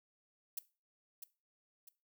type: noise with echo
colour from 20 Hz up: violet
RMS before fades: -39 dBFS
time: 0.57-0.59 s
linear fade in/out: 5 ms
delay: 650 ms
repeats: 2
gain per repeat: -8 dB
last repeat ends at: 1.89 s
effects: noise-tail reverb RT60 0.3 s tail -18 dB re dry